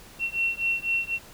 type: beating tone pair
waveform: sine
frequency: 2718 / 2722 Hz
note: F7 / F7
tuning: -48 / -45 cents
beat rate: 4 Hz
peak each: -27 dBFS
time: 0.19-1.19 s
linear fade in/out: 50 ms
effects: pink hiss -48 dBFS RMS until 1.33 s